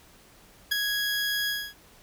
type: tone with ADSR envelope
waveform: 20% pulse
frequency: 1661.2 Hz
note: G#6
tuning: in tune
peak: -15 dBFS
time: 0.71-1.74 s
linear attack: 12 ms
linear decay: 7 ms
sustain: -6 dB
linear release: 260 ms
effects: pink hiss -55 dBFS RMS until 2.02 s